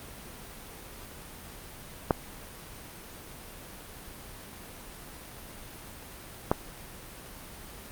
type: clicks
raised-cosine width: 1 ms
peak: -7 dBFS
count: 2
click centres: 2.108 / 6.515 s
effects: pink hiss -45 dBFS RMS until 7.91 s + Opus 32 kbps